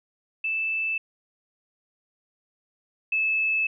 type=tone pair in turn; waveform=sine; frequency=2637 / 2610 Hz; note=E7 / E7; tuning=0 / -18 cents; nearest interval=unison; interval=18 cents; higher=first; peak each=-24 / -21 dBFS; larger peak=second; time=0.44-0.98 / 3.12-3.67 s; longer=second; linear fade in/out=5 ms; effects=none